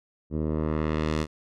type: tone with low-pass filter sweep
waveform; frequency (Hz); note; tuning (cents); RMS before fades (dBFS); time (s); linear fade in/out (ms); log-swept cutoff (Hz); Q
10% pulse; 77.6; D#2; -4; -27; 0.3-1.27; 50; 340 to 8100; 0.73
effects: none